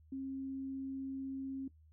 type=tone; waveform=sine; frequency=268.4 Hz; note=C4; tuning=44 cents sharp; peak=-38 dBFS; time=0.12-1.68 s; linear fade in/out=5 ms; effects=noise-tail reverb RT60 0.1 s tail -17 dB re dry + added 78 Hz sine -60 dBFS peak until 1.92 s